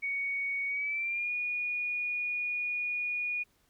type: tone with pitch glide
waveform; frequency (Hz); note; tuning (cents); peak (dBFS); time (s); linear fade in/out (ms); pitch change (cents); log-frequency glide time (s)
sine; 2234 to 2450; C#7 to D#7; +13 to -27; -30; 0.02-3.44; 20; +160; 0.68-1.32
effects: pink hiss -70 dBFS RMS until 3.69 s